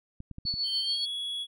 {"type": "clicks", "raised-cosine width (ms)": 5, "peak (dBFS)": -28, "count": 5, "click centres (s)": [0.204, 0.313, 0.384, 0.453, 0.54]}
{"type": "tone with tremolo", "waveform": "sine", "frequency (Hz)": 4435, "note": "C#8", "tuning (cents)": 0, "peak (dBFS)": -26, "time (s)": [0.45, 1.06], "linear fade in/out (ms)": 20, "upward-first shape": "sine", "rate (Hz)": 7, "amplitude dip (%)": 55}
{"type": "tone with pitch glide", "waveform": "triangle", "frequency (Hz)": [3136, 3361], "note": ["G7", "G#7"], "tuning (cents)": [0, 20], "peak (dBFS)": -30, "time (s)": [0.63, 1.47], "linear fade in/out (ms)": 50, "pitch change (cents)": 120, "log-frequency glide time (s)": [0.82, 1.07]}
{"effects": []}